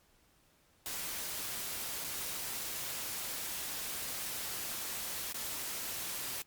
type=noise with dropouts; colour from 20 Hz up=white; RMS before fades=-39 dBFS; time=0.86-6.42 s; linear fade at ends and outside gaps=0 ms; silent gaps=2.041-2.045 / 5.325-5.344 s; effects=pink hiss -68 dBFS RMS until 6.46 s + MP3 96 kbps